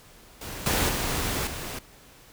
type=noise with level steps; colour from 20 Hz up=pink; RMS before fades=-37 / -24 / -28 / -35 dBFS; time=0.41-1.79 s; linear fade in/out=5 ms; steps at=0.66 / 0.89 / 1.47 s; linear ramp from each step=2 ms; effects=pink hiss -52 dBFS RMS until 2.32 s